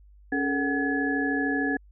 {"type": "tone cluster", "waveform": "sine", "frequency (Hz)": [277.2, 420.9, 454, 749, 1699], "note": ["C#4", "G#4", "A#4", "F#5", "G#6"], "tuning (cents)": [0, 23, -46, 21, 39], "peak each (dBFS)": [-26, -35, -35, -34, -28], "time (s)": [0.32, 1.77], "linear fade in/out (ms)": 5, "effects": ["added 50 Hz sine -50 dBFS peak until 1.91 s"]}